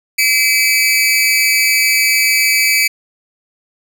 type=tone with amplitude modulation; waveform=sawtooth; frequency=2302 Hz; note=D7; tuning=35 cents flat; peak=-3 dBFS; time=0.18-2.88 s; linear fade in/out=10 ms; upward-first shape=sine; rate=253 Hz; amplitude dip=90%; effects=none